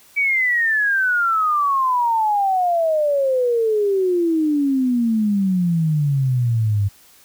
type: exponential sweep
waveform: sine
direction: down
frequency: 2300 to 98 Hz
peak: -15 dBFS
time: 0.16-6.89 s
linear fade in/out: 20 ms
effects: white hiss -50 dBFS RMS until 7.24 s